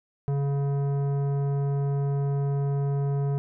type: tone with tanh clipping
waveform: sine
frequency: 140.4 Hz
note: C#3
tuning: 22 cents sharp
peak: -25 dBFS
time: 0.28-3.38 s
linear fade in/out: 0 ms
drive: 13 dB
effects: none

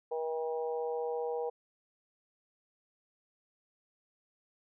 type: harmonic tone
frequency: 159.7 Hz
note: D#3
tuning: 45 cents sharp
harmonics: 3 / 4 / 5 / 6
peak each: -33 / -44 / -40 / -47 dBFS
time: 0.11-1.5 s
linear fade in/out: 10 ms
effects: none

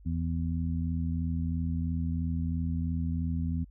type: harmonic tone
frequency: 83 Hz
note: E2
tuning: 12 cents sharp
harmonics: 1 / 2 / 3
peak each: -30 / -33 / -35 dBFS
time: 0.05-3.65 s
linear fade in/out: 20 ms
effects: added 50 Hz sine -50 dBFS peak until 3.7 s

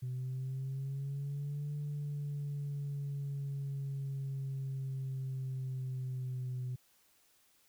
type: linear two-way sweep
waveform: sine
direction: up then down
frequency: 126 to 146.83 to 126 Hz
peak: -34 dBFS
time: 0.02-6.76 s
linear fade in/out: 10 ms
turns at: 1.73 s
effects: tanh soft clip ceiling -33 dBFS + white hiss -69 dBFS RMS until 7.68 s

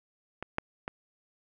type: clicks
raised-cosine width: 0.5 ms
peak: -21 / -13 / -19 dBFS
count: 3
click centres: 0.426 / 0.584 / 0.879 s
effects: none

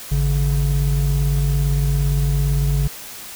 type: tone pair together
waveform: triangle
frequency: 53.08 / 141.6 Hz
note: G#1 / C#3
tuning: +38 / +37 cents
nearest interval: octave + perfect fourth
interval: 1699 cents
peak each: -16 dBFS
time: 0.11-2.88 s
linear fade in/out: 10 ms
effects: white hiss -35 dBFS RMS until 3.35 s

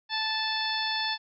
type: harmonic tone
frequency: 877 Hz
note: A5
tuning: 6 cents flat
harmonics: 1 / 2 / 3 / 4 / 5 / 6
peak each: -33 / -33 / -38 / -33 / -33 / -37 dBFS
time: 0.09-1.18 s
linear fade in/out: 50 ms
effects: none

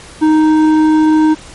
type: tone with hard clipping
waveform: sine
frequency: 311.1 Hz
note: D#4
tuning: in tune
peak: -8 dBFS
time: 0.21-1.35 s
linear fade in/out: 20 ms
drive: 8 dB
effects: pink hiss -35 dBFS RMS until 1.54 s + MP3 48 kbps

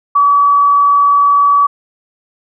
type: tone with frequency modulation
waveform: sine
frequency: 1142 Hz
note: D6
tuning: 49 cents flat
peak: -6 dBFS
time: 0.15-1.67 s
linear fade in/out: 10 ms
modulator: 46.2 Hz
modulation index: 0.2
effects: none

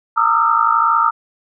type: tone cluster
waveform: sine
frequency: 918 / 1196 / 1249 / 1311 / 1362 Hz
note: A#5 / D6 / D#6 / E6 / F6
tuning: -27 / +31 / +6 / -10 / -44 cents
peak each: -18 dBFS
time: 0.16-1.11 s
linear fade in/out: 20 ms
effects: none

